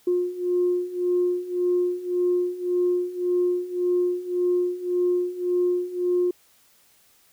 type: beating tone pair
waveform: sine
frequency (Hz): 355.8 / 357.6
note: F4 / F4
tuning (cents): +32 / +41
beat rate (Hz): 1.8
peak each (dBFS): -25 / -22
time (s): 0.07-6.31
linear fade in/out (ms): 5
effects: tanh soft clip ceiling -13 dBFS + white hiss -59 dBFS RMS until 7.32 s